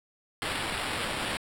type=noise with sample-and-hold; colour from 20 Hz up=blue; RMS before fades=-32 dBFS; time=0.42-1.37 s; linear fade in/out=0 ms; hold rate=6300 Hz; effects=low-pass 12000 Hz 12 dB/octave